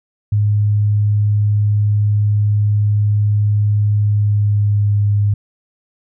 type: tone with pitch glide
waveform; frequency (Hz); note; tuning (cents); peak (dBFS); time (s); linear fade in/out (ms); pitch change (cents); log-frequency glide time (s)
sine; 104.2 to 102.71; G#2 to G#2; +6 to -19; -11; 0.32-5.34; 5; -25; 3.99-5.03
effects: none